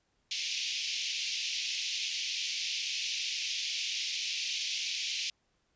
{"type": "band-pass noise", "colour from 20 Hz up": "pink", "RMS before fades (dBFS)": -35, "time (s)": [0.31, 5.3], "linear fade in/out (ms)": 2, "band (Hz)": [2400, 6300], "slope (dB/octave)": 48, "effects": ["pink hiss -75 dBFS RMS until 5.75 s", "resampled to 16000 Hz"]}